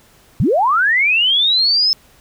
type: linear sweep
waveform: sine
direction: up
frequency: 87.31 to 5274 Hz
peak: -11 dBFS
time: 0.4-1.93 s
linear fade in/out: 0 ms
effects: pink hiss -50 dBFS RMS until 2.2 s